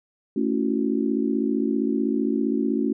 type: chord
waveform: sine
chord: F# minor seventh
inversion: first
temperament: just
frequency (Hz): 222 / 277.5 / 333 / 370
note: A3 / C#4 / E4 / F#4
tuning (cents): +16 / +2 / +18 / 0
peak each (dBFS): -25 / -24 / -29 / -28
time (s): 0.36-2.93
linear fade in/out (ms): 5
effects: none